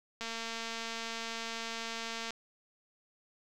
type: click train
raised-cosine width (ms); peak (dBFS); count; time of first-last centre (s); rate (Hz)
0.2; -22; 479; 0.21-2.306; 228
effects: none